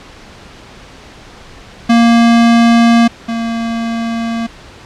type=tone pair in turn; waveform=square; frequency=233 / 229.9 Hz; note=A#3 / A#3; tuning=-1 / -24 cents; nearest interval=unison; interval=23 cents; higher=first; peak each=-6 / -16 dBFS; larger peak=first; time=1.89-3.08 / 3.28-4.47 s; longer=neither; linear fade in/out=10 ms; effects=pink hiss -36 dBFS RMS until 4.85 s + low-pass 5000 Hz 12 dB/octave